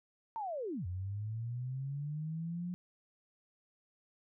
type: linear two-way sweep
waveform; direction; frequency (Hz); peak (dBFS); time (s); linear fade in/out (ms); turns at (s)
sine; down then up; 926 to 87.4 to 180.2; -36; 0.36-2.74; 0; 0.86
effects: none